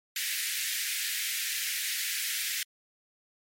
pink high-pass noise, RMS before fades -32 dBFS, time 0.16-2.63 s, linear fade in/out 2 ms, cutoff 1700 Hz, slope 48 dB/octave, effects MP3 64 kbps

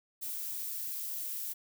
violet noise, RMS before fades -38 dBFS, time 0.21-1.54 s, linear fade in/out 20 ms, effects none

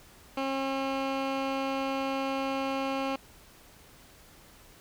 15% pulse tone with low-pass filter, 270 Hz, C#4, 45 cents flat, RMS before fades -31 dBFS, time 0.37-3.16 s, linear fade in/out 5 ms, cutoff 3400 Hz, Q 1, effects pink hiss -55 dBFS RMS until 4.8 s

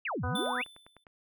sine exponential two-way sweep, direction down then up, 3000 to 77.78 to 3000 Hz, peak -31 dBFS, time 0.05-0.64 s, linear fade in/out 5 ms, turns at 0.25 s
harmonic tone, 248.8 Hz, B3, 13 cents sharp, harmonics 1 / 2 / 3 / 4 / 5 / 6, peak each -40 / -40 / -40 / -40 / -40 / -40 dBFS, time 0.23-0.62 s, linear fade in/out 10 ms
square tone with exponential decay, 3520 Hz, A7, in tune, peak -32 dBFS, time 0.35-1.04 s, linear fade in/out 5 ms, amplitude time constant 150 ms
click train, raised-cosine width 0.5 ms, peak -37 dBFS, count 7, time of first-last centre 0.46-1.068 s, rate 9.87 Hz
effects none

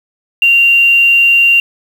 sine tone with quantisation, 2770 Hz, F7, 15 cents flat, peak -5 dBFS, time 0.42-1.6 s, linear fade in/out 2 ms, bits 5, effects none

